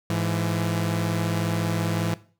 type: tone pair together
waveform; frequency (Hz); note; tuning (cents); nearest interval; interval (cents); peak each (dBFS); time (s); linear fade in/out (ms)
sawtooth; 105.52 / 167.5; G#2 / E3; +28 / +28; minor sixth; 800; -22; 0.1-2.14; 0
effects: noise-tail reverb RT60 0.4 s tail -18 dB re dry